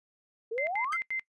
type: exponential sweep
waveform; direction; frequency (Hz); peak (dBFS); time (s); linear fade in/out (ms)
sine; up; 429.8 to 1415; -30; 0.51-0.97; 10
type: tone bursts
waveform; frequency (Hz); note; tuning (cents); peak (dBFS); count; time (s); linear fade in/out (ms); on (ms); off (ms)
sine; 2078; C7; -12; -30; 4; 0.58-1.195; 0; 90; 85
type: tone with exponential decay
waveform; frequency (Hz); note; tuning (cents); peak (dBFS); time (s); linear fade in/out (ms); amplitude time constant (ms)
sawtooth; 1568; G6; 0; -32; 0.92-0.99; 5; 15
effects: noise-tail reverb RT60 0.1 s tail -22 dB re dry + resampled to 24000 Hz